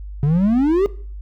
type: exponential sweep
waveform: triangle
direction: up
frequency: 138 to 415.3 Hz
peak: -11 dBFS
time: 0.23-0.86 s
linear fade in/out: 0 ms
effects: noise-tail reverb RT60 0.5 s tail -20 dB re dry + added 50 Hz sine -29 dBFS peak until 1.21 s